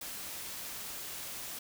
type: noise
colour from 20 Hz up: white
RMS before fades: -42 dBFS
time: 0.01-1.59 s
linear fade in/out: 5 ms
effects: none